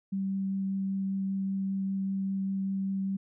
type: tone with vibrato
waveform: sine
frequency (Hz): 193.7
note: G3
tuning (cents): -20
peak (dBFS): -28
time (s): 0.12-3.17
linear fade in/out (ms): 10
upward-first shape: triangle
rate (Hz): 5.1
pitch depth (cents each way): 8
effects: none